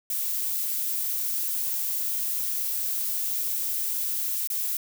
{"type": "noise with dropouts", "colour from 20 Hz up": "violet", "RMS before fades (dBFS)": -28, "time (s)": [0.1, 4.77], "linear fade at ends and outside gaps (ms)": 2, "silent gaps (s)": [4.474, 4.501], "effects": []}